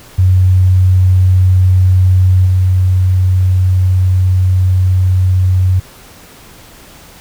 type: tone with level steps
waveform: sine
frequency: 92.5 Hz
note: F#2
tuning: in tune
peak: -5 / -7 dBFS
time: 0.18-5.8 s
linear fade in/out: 10 ms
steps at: 2.45 s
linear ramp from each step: 20 ms
effects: pink hiss -38 dBFS RMS until 7.2 s